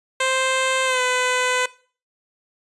10% pulse tone with pitch glide, 523.3 to 503.1 Hz, C5 to B4, 0 to +32 cents, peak -10 dBFS, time 0.2-1.66 s, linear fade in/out 5 ms, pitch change -68 cents, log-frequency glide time 0.85-1.01 s, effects noise-tail reverb RT60 0.4 s tail -19 dB re dry + resampled to 24000 Hz

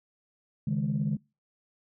sine chord, C# suspended second, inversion none, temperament just, 138.59 / 155.92 / 207.9 Hz, C#3 / D#3 / G#3, 0 / +4 / +2 cents, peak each -30 / -29 / -29 dBFS, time 0.67-1.17 s, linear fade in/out 5 ms, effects noise-tail reverb RT60 0.3 s tail -25 dB re dry + tanh soft clip ceiling -19 dBFS

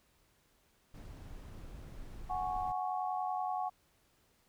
brown noise, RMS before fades -47 dBFS, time 0.94-2.72 s, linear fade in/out 5 ms
sine chord, F# suspended second, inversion none, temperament equal, 740 / 830.6 / 1108.7 Hz, F#5 / G#5 / C#6, 0 / 0 / 0 cents, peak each -35 / -39 / -41 dBFS, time 2.29-3.7 s, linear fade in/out 20 ms
effects pink hiss -71 dBFS RMS until 4.48 s

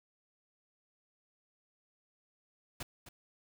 pink noise with echo, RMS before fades -41 dBFS, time 2.8-2.83 s, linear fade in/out 5 ms, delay 260 ms, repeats 1, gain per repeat -11 dB, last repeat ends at 3.09 s, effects none

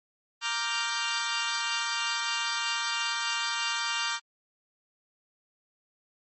15% pulse chord, G minor seventh, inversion first, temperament equal, 932.3 / 1174.7 / 1396.9 / 1568 Hz, Bb5 / D6 / F6 / G6, 0 / 0 / 0 / 0 cents, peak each -27 dBFS, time 0.41-4.2 s, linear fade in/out 50 ms, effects MP3 32 kbps

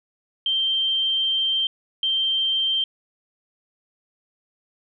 sine tone bursts at uneven times, 3143 Hz, G7, 4 cents sharp, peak -19 dBFS, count 2, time 0.46-1.67 / 2.03-2.84 s, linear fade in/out 2 ms, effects none

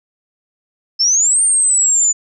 sine exponential two-way sweep, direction up then down, 5210 to 8870 to 6950 Hz, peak -10 dBFS, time 0.99-2.13 s, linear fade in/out 20 ms, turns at 1.42 s, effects none

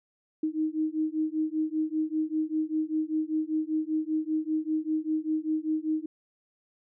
sine beating tone pair, 310 / 315.1 Hz, D#4 / D#4, -6 / +22 cents, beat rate 5.1 Hz, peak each -29 / -29 dBFS, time 0.43-6.06 s, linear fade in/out 5 ms, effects none

